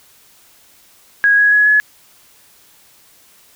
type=tone with pitch steps; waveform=sine; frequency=1650 / 1666.3 / 1682.7 / 1699.3 Hz; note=G#6 / G#6 / G#6 / G#6; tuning=-12 / +5 / +22 / +39 cents; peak=-8 dBFS; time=1.24-1.8 s; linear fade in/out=0 ms; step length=140 ms; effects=white hiss -49 dBFS RMS until 3.55 s